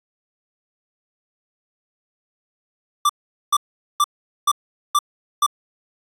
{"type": "tone bursts", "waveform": "square", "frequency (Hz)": 1174.7, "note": "D6", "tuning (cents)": 0, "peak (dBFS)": -14, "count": 6, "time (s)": [3.05, 5.464], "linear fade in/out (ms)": 5, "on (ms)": 44, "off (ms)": 430, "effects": ["resampled to 32000 Hz"]}